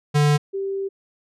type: tone pair in turn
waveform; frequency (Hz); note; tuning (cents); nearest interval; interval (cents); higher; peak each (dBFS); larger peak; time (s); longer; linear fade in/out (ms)
square / sine; 147.3 / 390.8; D3 / G4; +6 / -5; octave + perfect fourth; 1689; second; -15 / -23; first; 0.14-0.38 / 0.53-0.89; second; 20
effects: low-pass 9000 Hz 12 dB/octave